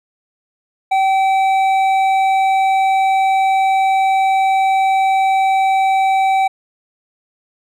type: tone with hard clipping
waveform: triangle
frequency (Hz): 770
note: G5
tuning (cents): -31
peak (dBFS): -13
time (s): 0.91-6.48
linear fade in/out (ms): 10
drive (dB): 11
effects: none